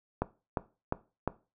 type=click train; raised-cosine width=1 ms; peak=-14 dBFS; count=4; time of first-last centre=0.22-1.276 s; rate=2.84 Hz; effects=noise-tail reverb RT60 0.3 s tail -17 dB re dry